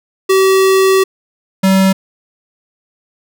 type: tone pair in turn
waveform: square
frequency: 382.7 / 191.35 Hz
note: G4 / G3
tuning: -42 / -42 cents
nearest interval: octave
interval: 1200 cents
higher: first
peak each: -8 dBFS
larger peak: neither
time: 0.29-1.04 / 1.63-1.93 s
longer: first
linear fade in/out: 10 ms
effects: none